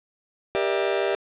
40% pulse chord, E half-diminished seventh, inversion first, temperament just, 395.6 / 474.7 / 593.3 / 659.3 Hz, G4 / Bb4 / D5 / E5, +16 / +31 / +18 / 0 cents, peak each -24 / -28 / -27 / -28 dBFS, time 0.55-1.15 s, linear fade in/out 0 ms, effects resampled to 8000 Hz + 8-bit

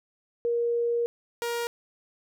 sine / sawtooth tone pair in turn, 471.8 / 471.8 Hz, A#4 / A#4, +21 / +21 cents, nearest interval unison, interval 0 cents, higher neither, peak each -23 / -24 dBFS, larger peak first, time 0.45-1.06 / 1.42-1.67 s, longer first, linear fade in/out 0 ms, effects none

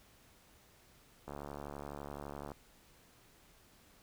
click train, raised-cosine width 1 ms, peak -30 dBFS, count 90, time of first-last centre 1.28-2.518 s, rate 71.9 Hz, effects pink hiss -64 dBFS RMS until 4.02 s

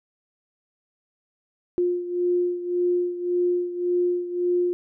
sine beating tone pair, 354 / 355.8 Hz, F4 / F4, +23 / +32 cents, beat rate 1.8 Hz, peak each -22 / -27 dBFS, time 1.78-4.73 s, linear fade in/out 0 ms, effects none

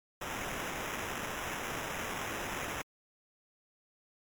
blue noise with sample-and-hold, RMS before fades -38 dBFS, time 0.21-2.82 s, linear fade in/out 5 ms, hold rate 4410 Hz, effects MP3 96 kbps

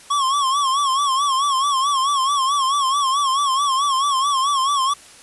square tone with vibrato, 1100 Hz, C#6, 14 cents flat, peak -17 dBFS, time 0.1-4.94 s, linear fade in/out 10 ms, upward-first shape sine, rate 4.6 Hz, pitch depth 97 cents each way, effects white hiss -44 dBFS RMS until 5.22 s + resampled to 24000 Hz

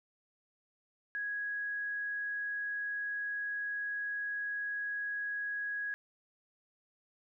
sine tone, 1661.2 Hz, G#6, in tune, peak -34 dBFS, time 1.15-5.94 s, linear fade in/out 0 ms, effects none

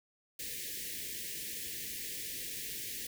white band-stop noise, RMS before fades -41 dBFS, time 0.39-3.07 s, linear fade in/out 5 ms, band 520 to 1700 Hz, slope 96 dB/octave, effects none

